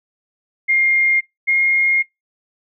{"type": "tone pair in turn", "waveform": "sine", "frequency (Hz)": [2121, 2138], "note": ["C7", "C7"], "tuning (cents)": [23, 37], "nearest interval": "unison", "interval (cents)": 14, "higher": "second", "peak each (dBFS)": -12, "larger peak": "neither", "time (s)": [[0.68, 1.21], [1.47, 2.03]], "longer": "second", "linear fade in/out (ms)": 20, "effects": ["noise-tail reverb RT60 0.2 s tail -24 dB re dry"]}